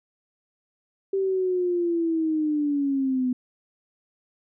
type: linear sweep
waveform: sine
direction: down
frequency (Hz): 391.1 to 248.7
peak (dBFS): -21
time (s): 1.13-3.33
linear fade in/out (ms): 5
effects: none